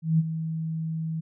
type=tone with ADSR envelope; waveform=sine; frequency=160.9 Hz; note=E3; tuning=42 cents flat; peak=-16 dBFS; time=0.02-1.21 s; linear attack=170 ms; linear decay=32 ms; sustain=-11 dB; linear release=15 ms; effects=none